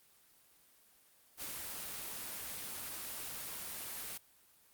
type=noise with ADSR envelope; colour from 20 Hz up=white; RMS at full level=-41 dBFS; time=1.37-4.18 s; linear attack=55 ms; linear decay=37 ms; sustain=-2 dB; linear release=12 ms; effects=white hiss -66 dBFS RMS until 4.73 s + Opus 24 kbps